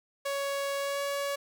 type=tone with pitch glide; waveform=sawtooth; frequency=558 to 563.2 Hz; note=C#5 to C#5; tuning=+11 to +27 cents; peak=-26 dBFS; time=0.25-1.36 s; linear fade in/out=10 ms; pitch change=+16 cents; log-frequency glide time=0.78-1.02 s; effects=none